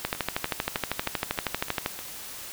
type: two click trains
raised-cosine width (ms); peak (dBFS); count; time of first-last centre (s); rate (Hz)
0.3; -9 / -20; 24 / 7; 0.05-1.861 / 0.15-1.99; 12.7 / 3.26
effects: white hiss -40 dBFS RMS until 2.52 s